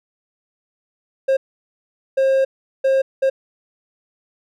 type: tone bursts at uneven times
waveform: triangle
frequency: 535 Hz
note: C5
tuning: 38 cents sharp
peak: -11 dBFS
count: 4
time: 1.28-1.37 / 2.17-2.45 / 2.84-3.02 / 3.22-3.3 s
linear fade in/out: 10 ms
effects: none